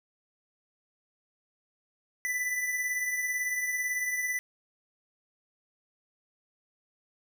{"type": "beating tone pair", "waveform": "square", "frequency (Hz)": [1988, 2006], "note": ["B6", "B6"], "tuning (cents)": [11, 26], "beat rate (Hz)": 18, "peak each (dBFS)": [-30, -39], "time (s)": [2.25, 4.39], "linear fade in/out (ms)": 0, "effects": []}